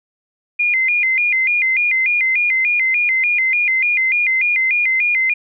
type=tone with vibrato; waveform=sine; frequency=2241 Hz; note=C#7; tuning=18 cents sharp; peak=-13 dBFS; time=0.59-5.34 s; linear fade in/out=10 ms; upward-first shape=square; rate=3.4 Hz; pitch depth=140 cents each way; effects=none